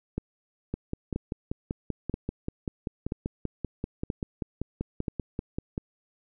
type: two click trains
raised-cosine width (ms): 3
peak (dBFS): -16 / -17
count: 6 / 27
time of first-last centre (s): 0.18-5.082 / 0.74-5.779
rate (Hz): 1.02 / 5.16
effects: none